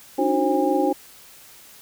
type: tone cluster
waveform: sine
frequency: 285.5 / 309.7 / 366 / 532 / 811 Hz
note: D4 / D#4 / F#4 / C5 / G#5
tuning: -49 / -8 / -19 / +29 / -41 cents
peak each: -24 dBFS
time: 0.18-0.93 s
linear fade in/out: 10 ms
effects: white hiss -47 dBFS RMS until 1.81 s